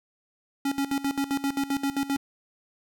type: tone with tremolo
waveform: square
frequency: 277.2 Hz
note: C#4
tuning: in tune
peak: -24 dBFS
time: 0.65-2.17 s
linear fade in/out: 5 ms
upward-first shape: square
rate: 7.6 Hz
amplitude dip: 80%
effects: none